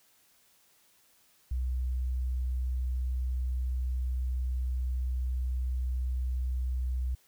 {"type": "tone", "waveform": "sine", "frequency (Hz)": 63, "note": "B1", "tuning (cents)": 35, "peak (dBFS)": -28, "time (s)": [1.51, 7.15], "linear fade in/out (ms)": 5, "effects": ["white hiss -65 dBFS RMS until 7.27 s"]}